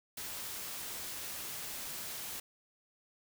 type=noise; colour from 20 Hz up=white; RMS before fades=-42 dBFS; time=0.17-2.4 s; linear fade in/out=5 ms; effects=none